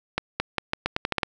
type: accelerating click train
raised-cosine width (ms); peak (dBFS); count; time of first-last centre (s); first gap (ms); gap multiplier
0.3; -7; 10; 0.18-1.232; 220; 0.83
effects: none